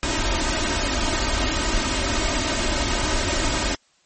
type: noise with comb filter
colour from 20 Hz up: pink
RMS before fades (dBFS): -22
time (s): 0.03-3.75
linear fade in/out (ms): 0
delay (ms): 3.2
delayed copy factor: +0.75
effects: white hiss -61 dBFS RMS until 4.05 s + MP3 32 kbps